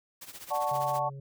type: noise with tremolo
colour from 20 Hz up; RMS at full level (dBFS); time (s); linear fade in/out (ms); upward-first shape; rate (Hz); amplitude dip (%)
white; -42; 0.21-1; 10; triangle; 15; 85
type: chord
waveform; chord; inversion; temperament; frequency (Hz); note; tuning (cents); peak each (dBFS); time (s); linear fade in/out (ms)
sine; D major seventh; none; equal; 587.3 / 740 / 880 / 1108.7; D5 / F#5 / A5 / C#6; 0 / 0 / 0 / 0; -33 / -32 / -31 / -33; 0.5-1.1; 20
type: harmonic tone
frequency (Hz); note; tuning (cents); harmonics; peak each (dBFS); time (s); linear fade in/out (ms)
137.5; C#3; -14; 1 / 3 / 4; -39 / -53 / -57; 0.71-1.2; 5
effects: none